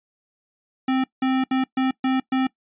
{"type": "tone bursts at uneven times", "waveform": "square", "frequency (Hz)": 261.6, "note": "C4", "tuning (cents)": 0, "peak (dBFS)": -19, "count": 6, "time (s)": [[0.88, 1.04], [1.22, 1.44], [1.51, 1.64], [1.77, 1.91], [2.04, 2.2], [2.32, 2.47]], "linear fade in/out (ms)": 5, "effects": ["noise-tail reverb RT60 0.1 s tail -22 dB re dry", "resampled to 8000 Hz"]}